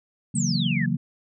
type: chord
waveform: sine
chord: F# dominant seventh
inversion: second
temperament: just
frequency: 138.75 / 166.5 / 185 / 231.2 Hz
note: C#3 / E3 / F#3 / A#3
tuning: +2 / +18 / 0 / -14 cents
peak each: -27 dBFS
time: 0.34-0.97 s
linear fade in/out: 10 ms
type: exponential sweep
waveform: sine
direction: down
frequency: 8600 to 1661.2 Hz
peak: -27 dBFS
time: 0.35-0.86 s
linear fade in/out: 5 ms
effects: none

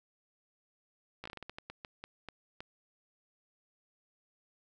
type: slowing click train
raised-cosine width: 0.3 ms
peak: -27 dBFS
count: 14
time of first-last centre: 1.24-2.605 s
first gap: 15 ms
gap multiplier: 1.29
effects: none

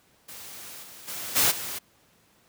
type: noise with level steps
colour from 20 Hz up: white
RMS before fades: -42 / -46 / -35 / -21 / -34 dBFS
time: 0.28-1.79 s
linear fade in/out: 10 ms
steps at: 0.82 / 1.07 / 1.35 / 1.5 s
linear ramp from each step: 20 ms
effects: pink hiss -62 dBFS RMS until 2.48 s + high-pass 80 Hz 12 dB/octave

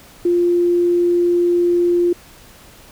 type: tone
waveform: sine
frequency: 349.2 Hz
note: F4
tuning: in tune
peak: -12 dBFS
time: 0.25-2.13 s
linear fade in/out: 5 ms
effects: pink hiss -44 dBFS RMS until 2.91 s

